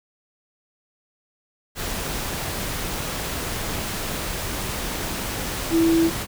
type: tone in noise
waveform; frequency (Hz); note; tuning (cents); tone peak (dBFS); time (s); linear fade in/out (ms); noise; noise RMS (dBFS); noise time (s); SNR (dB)
sine; 329.6; E4; 0; -15; 5.7-6.11; 50; pink; -28; 1.75-6.27; +10
effects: none